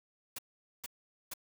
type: noise bursts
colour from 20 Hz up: white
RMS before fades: -41 dBFS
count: 3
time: 0.36-1.338 s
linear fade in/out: 5 ms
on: 26 ms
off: 450 ms
effects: none